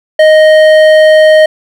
triangle tone with hard clipping, 622.3 Hz, D#5, in tune, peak -3 dBFS, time 0.19-1.46 s, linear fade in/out 5 ms, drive 14 dB, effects none

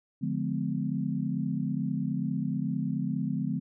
sine chord, D diminished seventh, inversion none, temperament just, 146.83 / 176.2 / 211.4 / 253.7 Hz, D3 / F3 / Ab3 / Cb4, 0 / +16 / +31 / +47 cents, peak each -33 dBFS, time 0.21-3.6 s, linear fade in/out 20 ms, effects none

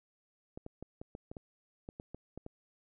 clicks, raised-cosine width 2 ms, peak -30 dBFS, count 12, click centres 0.575 / 0.664 / 0.826 / 1.015 / 1.151 / 1.315 / 1.368 / 1.889 / 1.999 / 2.146 / 2.376 / 2.464 s, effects none

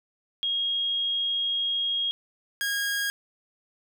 sine / sawtooth tone pair in turn, 3269 / 1634.5 Hz, G#7 / G#6, -28 / -28 cents, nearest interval octave, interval 1200 cents, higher first, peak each -24 / -22 dBFS, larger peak second, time 0.43-2.11 / 2.61-3.1 s, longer first, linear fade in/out 0 ms, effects none

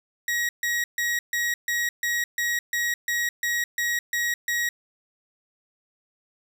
40% pulse tone bursts, 1900 Hz, A#6, 33 cents sharp, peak -22 dBFS, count 13, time 0.28-4.69 s, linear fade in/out 2 ms, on 210 ms, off 140 ms, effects none

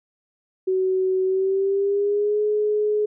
sine tone with pitch glide, 375.4 to 421.4 Hz, F#4 to G#4, +25 to +25 cents, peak -18 dBFS, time 0.67-3.06 s, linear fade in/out 10 ms, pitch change +200 cents, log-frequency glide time 1.24-2.41 s, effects none

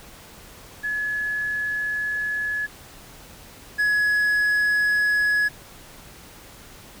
sine / triangle tone pair in turn, 1700 / 1685.3 Hz, G#6 / G#6, +40 / +25 cents, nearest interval unison, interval 15 cents, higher first, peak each -23 / -16 dBFS, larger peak second, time 0.83-2.67 / 3.78-5.49 s, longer first, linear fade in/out 20 ms, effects pink hiss -45 dBFS RMS until 7 s

